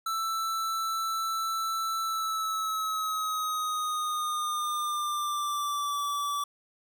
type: tone with pitch glide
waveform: square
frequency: 1326 to 1154.4 Hz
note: E6 to D6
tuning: +10 to -30 cents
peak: -29 dBFS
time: 0.06-6.44 s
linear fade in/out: 5 ms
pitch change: -240 cents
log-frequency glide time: 2.01-6.01 s
effects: none